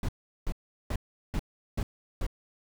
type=noise bursts; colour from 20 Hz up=brown; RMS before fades=-29 dBFS; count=6; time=0.03-2.266 s; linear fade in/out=2 ms; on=56 ms; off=380 ms; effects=none